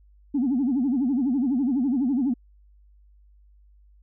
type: tone with vibrato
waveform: sine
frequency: 261.6 Hz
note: C4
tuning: in tune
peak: -19 dBFS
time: 0.34-2.34 s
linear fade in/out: 10 ms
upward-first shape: sine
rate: 12 Hz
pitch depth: 190 cents each way
effects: tanh soft clip ceiling -16 dBFS + added 50 Hz sine -52 dBFS peak until 4.02 s